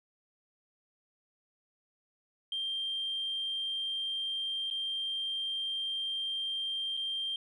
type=tone with dropouts; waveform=sine; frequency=3175 Hz; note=G7; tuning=21 cents sharp; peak=-31 dBFS; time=2.52-7.36 s; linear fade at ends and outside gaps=2 ms; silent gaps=4.702-4.71 / 6.969-6.973 s; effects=tanh soft clip ceiling -27 dBFS